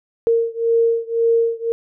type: beating tone pair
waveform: sine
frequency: 460 / 461.9 Hz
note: A#4 / A#4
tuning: -23 / -16 cents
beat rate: 1.9 Hz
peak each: -17 / -18 dBFS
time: 0.27-1.72 s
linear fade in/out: 0 ms
effects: none